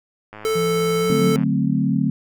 click train, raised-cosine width 0.5 ms, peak -22 dBFS, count 118, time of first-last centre 0.33-1.434 s, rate 106 Hz
square tone, 440 Hz, A4, in tune, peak -19 dBFS, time 0.45-1.36 s, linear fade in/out 0 ms
triangle tone with pitch glide, 169.6 to 179.37 Hz, E3 to F3, +50 to +47 cents, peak -21 dBFS, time 0.55-1.41 s, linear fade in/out 10 ms, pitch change +97 cents, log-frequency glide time 1-1.07 s
sine chord, D dominant seventh, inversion none, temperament equal, 146.83 / 185 / 220 / 261.6 Hz, D3 / F#3 / A3 / C4, 0 / 0 / 0 / 0 cents, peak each -22 dBFS, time 1.1-2.1 s, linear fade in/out 2 ms
effects none

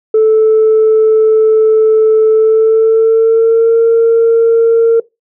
sine tone with pitch glide, 437.8 to 458.2 Hz, A4 to A#4, -9 to -30 cents, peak -3 dBFS, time 0.14-5 s, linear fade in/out 5 ms, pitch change +79 cents, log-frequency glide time 2.3-3.78 s, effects noise-tail reverb RT60 0.2 s tail -21 dB re dry + tanh soft clip ceiling -2 dBFS

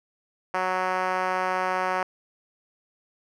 5% pulse tone with band-pass filter, 185 Hz, F#3, in tune, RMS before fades -26 dBFS, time 0.54-2.03 s, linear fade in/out 2 ms, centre 830 Hz, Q 0.97, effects none

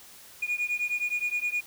sine beating tone pair, 2440 / 2449.6 Hz, D#7 / D#7, -34 / -28 cents, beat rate 9.6 Hz, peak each -28 dBFS, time 0.42-1.61 s, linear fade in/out 10 ms, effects tanh soft clip ceiling -23 dBFS + white hiss -50 dBFS RMS until 1.66 s

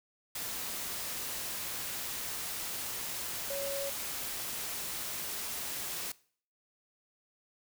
sine tone in noise, 557 Hz, C#5, 8 cents sharp, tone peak -35 dBFS, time 3.5-3.9 s, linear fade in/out 5 ms, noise white, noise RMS -38 dBFS, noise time 0.35-6.12 s, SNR 0 dB, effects noise-tail reverb RT60 0.5 s tail -21 dB re dry

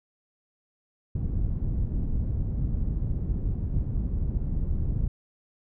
pink low-pass noise, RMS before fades -27 dBFS, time 1.15-5.08 s, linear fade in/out 5 ms, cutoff 140 Hz, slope 12 dB/octave, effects none

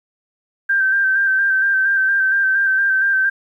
sine tone with vibrato, 1568 Hz, G6, in tune, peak -13 dBFS, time 0.69-3.3 s, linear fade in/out 10 ms, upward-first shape square, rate 4.3 Hz, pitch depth 26 cents each way, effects 9-bit

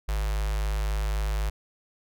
square tone with notch filter, 51.91 Hz, G#1, in tune, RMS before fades -27 dBFS, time 0.08-1.5 s, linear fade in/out 10 ms, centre 240 Hz, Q 0.51, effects none

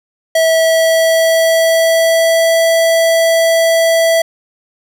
square tone with pitch glide, 650 to 659.1 Hz, E5 to E5, -24 to 0 cents, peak -9 dBFS, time 0.35-4.22 s, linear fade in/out 5 ms, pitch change +24 cents, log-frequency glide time 0.53-2.57 s, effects none

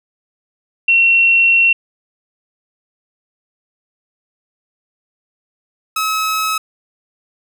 sine / sawtooth tone pair in turn, 2724 / 1285.6 Hz, F7 / E6, -44 / -44 cents, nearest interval octave + minor second, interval 1300 cents, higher first, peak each -8 / -12 dBFS, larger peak first, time 0.88-1.73 / 5.96-6.58 s, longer first, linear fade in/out 5 ms, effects none

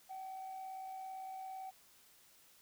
sine tone with amplitude modulation, 761 Hz, F#5, 48 cents sharp, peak -40 dBFS, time 0.09-1.71 s, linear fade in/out 20 ms, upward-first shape sine, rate 57.7 Hz, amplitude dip 40%, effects tanh soft clip ceiling -41 dBFS + white hiss -65 dBFS RMS until 2.61 s

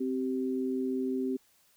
sine tone pair together, 260.9 / 386.8 Hz, C4 / G4, -5 / -23 cents, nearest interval perfect fifth, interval 682 cents, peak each -30 / -33 dBFS, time 0-1.37 s, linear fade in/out 10 ms, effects white hiss -66 dBFS RMS until 1.76 s

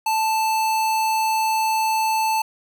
square tone, 880 Hz, A5, in tune, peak -19 dBFS, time 0.06-2.42 s, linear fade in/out 5 ms, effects none

